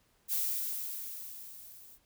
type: noise with level ramp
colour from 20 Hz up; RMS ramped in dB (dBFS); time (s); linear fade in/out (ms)
violet; -30 to -55; 0.28-1.99; 50
effects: pink hiss -70 dBFS RMS until 2.05 s